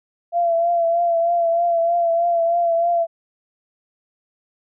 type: tone with vibrato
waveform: sine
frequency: 680 Hz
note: F5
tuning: 46 cents flat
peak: -15 dBFS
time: 0.32-3.07 s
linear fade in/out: 50 ms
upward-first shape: triangle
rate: 3.2 Hz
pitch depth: 41 cents each way
effects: none